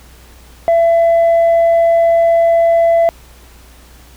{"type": "tone with tanh clipping", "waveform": "sine", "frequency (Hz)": 671, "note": "E5", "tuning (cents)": 31, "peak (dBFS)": -8, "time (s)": [0.68, 3.09], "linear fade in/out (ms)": 0, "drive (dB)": 1, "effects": ["added 60 Hz sine -40 dBFS peak until 4.16 s", "pink hiss -44 dBFS RMS until 4.16 s"]}